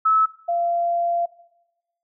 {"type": "tone pair in turn", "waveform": "sine", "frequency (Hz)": [1300, 688.7], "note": ["E6", "F5"], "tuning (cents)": [-24, -24], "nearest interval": "major seventh", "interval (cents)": 1100, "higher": "first", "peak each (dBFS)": [-14, -19], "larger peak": "first", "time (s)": [[0.05, 0.26], [0.48, 1.26]], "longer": "second", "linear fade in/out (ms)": 10, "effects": ["noise-tail reverb RT60 1.0 s tail -19 dB re dry"]}